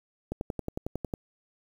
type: click train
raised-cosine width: 2 ms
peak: -18 dBFS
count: 10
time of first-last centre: 0.32-1.138 s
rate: 11 Hz
effects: 8-bit